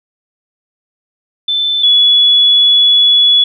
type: tone pair in turn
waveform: sine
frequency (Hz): 3526 / 3401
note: A7 / G#7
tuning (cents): +3 / +40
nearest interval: minor second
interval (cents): 63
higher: first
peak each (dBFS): -11 / -5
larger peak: second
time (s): 1.48-1.83 / 1.83-3.44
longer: second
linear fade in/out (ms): 5
effects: none